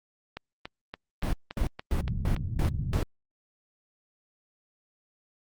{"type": "click train", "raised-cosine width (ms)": 0.3, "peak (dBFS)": -20, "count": 10, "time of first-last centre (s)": [0.37, 2.934], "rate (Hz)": 3.51}
{"type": "noise bursts", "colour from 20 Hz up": "brown", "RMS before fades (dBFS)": -26, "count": 6, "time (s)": [1.23, 3.03], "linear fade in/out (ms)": 2, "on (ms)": 100, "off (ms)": 240}
{"type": "low-pass noise", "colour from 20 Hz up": "white", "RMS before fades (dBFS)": -31, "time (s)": [1.99, 3], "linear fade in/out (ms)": 5, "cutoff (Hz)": 150, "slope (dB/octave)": 24}
{"effects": ["Opus 48 kbps"]}